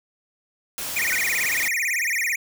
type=noise; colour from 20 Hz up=white; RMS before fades=-30 dBFS; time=0.78-1.68 s; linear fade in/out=0 ms
type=tone with vibrato; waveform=square; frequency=2124 Hz; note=C7; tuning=25 cents sharp; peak=-22 dBFS; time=0.96-2.36 s; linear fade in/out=5 ms; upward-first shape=sine; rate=18 Hz; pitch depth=270 cents each way
type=tone with exponential decay; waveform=sine; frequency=1508 Hz; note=F#6; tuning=32 cents sharp; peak=-23 dBFS; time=1.12-1.24 s; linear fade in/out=1 ms; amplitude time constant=24 ms
effects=none